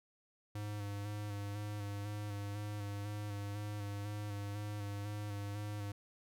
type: tone with vibrato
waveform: square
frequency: 102.9 Hz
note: G#2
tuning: 16 cents flat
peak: -40 dBFS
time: 0.55-5.92 s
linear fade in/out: 5 ms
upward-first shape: square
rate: 2 Hz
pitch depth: 25 cents each way
effects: none